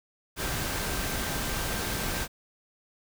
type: tone in noise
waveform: sine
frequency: 1568 Hz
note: G6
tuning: in tune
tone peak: -42 dBFS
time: 0.36-2.28 s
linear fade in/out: 50 ms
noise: pink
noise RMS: -31 dBFS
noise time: 0.36-2.28 s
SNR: -14 dB
effects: none